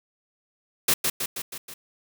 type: noise with echo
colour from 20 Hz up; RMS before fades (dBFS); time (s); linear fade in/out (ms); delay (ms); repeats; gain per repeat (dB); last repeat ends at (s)
white; -20; 0.88-0.94; 5; 160; 5; -4; 1.74
effects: none